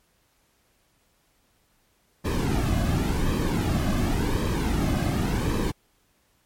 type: noise with flanger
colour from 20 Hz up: brown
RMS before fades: -24 dBFS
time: 2.24-5.72 s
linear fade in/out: 20 ms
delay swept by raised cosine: 1.4 to 2.19 ms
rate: 0.91 Hz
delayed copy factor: -0.65
effects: pink hiss -66 dBFS RMS until 6.45 s + MP3 64 kbps